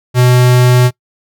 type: tone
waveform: square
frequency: 124.6 Hz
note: B2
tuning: 16 cents sharp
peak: -6 dBFS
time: 0.14-0.91 s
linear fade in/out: 50 ms
effects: noise-tail reverb RT60 0.1 s tail -23 dB re dry